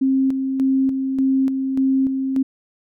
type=tone with tremolo; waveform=sine; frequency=266.4 Hz; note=C4; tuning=31 cents sharp; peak=-14 dBFS; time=0.01-2.43 s; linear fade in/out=10 ms; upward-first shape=square; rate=1.7 Hz; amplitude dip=45%; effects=none